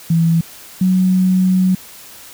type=tone pair in turn; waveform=sine; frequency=165.5 / 185.56 Hz; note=E3 / F#3; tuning=+7 / +5 cents; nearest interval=major second; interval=198 cents; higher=second; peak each=-10 dBFS; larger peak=neither; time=0.1-0.41 / 0.81-1.75 s; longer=second; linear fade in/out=5 ms; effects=white hiss -38 dBFS RMS until 2.33 s